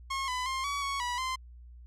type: tone with pitch steps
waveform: sawtooth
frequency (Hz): 1082 / 1003 / 1060 / 1133 / 1111 / 976 / 1039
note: C#6 / B5 / C6 / C#6 / C#6 / B5 / C6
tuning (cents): -42 / +26 / +22 / +37 / +4 / -21 / -12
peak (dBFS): -27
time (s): 0.1-1.36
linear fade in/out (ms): 10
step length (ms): 180
effects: added 60 Hz sine -47 dBFS peak until 1.86 s + low-pass 8000 Hz 12 dB/octave